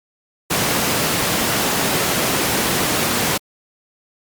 pink high-pass noise, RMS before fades -19 dBFS, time 0.5-3.38 s, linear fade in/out 10 ms, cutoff 140 Hz, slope 12 dB/octave, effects Opus 48 kbps

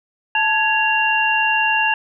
sine tone cluster, 878 / 1668 / 2769 Hz, A5 / G#6 / F7, -4 / +7 / -15 cents, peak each -19 / -20 / -18 dBFS, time 0.35-1.94 s, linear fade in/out 2 ms, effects none

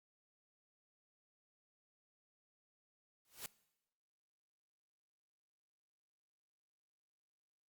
white noise with exponential growth, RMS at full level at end -42 dBFS, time 3.25-3.46 s, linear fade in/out 1 ms, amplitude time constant 45 ms, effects noise-tail reverb RT60 0.9 s tail -21 dB re dry + Opus 48 kbps

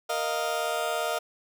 30% pulse chord, Bb suspended fourth, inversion none, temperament just, 466.2 / 621.6 / 699.2 Hz, Bb4 / Eb5 / F5, 0 / -2 / +2 cents, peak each -31 / -28 / -28 dBFS, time 0.09-1.19 s, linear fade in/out 10 ms, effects none

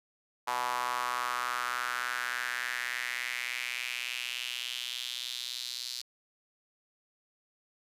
sawtooth tone with high-pass filter sweep, 123.47 Hz, B2, in tune, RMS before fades -35 dBFS, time 0.47-6.02 s, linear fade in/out 10 ms, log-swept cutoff 930 to 4400 Hz, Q 3.7, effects resampled to 32000 Hz

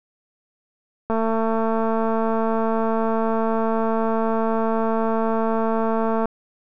click train, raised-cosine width 1 ms, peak -10 dBFS, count 1156, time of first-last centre 1.1-6.256 s, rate 224 Hz, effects none

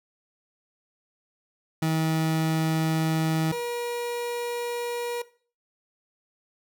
30% pulse tone pair in turn, 159.7 / 478.6 Hz, D#3 / A#4, +45 / +46 cents, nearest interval octave + perfect fifth, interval 1901 cents, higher second, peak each -20 / -26 dBFS, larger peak first, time 1.82-3.52 / 3.52-5.22 s, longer neither, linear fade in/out 5 ms, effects noise-tail reverb RT60 0.4 s tail -17 dB re dry

